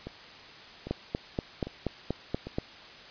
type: two click trains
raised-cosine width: 2 ms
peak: -15 / -24 dBFS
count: 8 / 4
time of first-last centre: 0.91-2.585 / 0.07-2.47 s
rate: 4.18 / 1.25 Hz
effects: white hiss -48 dBFS RMS until 3.1 s + resampled to 11025 Hz